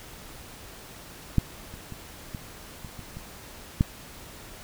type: clicks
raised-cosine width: 5 ms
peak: -7 / -30 / -26 / -22 / -26 / -28 / -26 / -7 dBFS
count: 8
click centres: 1.383 / 1.74 / 1.923 / 2.348 / 2.847 / 2.993 / 3.17 / 3.809 s
effects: pink hiss -45 dBFS RMS until 4.63 s